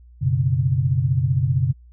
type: chord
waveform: sine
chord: F# suspended fourth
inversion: none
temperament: just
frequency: 92.5 / 123.33 / 138.75 Hz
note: F#2 / B2 / C#3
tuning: 0 / -2 / +2 cents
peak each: -24 / -20 / -20 dBFS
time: 0.21-1.73 s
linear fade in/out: 20 ms
effects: added 60 Hz sine -44 dBFS peak until 1.92 s